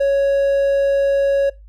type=tone; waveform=triangle; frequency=555 Hz; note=C#5; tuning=2 cents sharp; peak=-11 dBFS; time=0-1.5 s; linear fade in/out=10 ms; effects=noise-tail reverb RT60 0.2 s tail -20 dB re dry + added 51 Hz sine -39 dBFS peak until 1.68 s